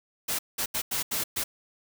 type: noise bursts at uneven times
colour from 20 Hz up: white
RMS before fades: -29 dBFS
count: 6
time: 0.28-0.39 / 0.58-0.66 / 0.74-0.82 / 0.91-1.03 / 1.11-1.24 / 1.36-1.44 s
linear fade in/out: 10 ms
effects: none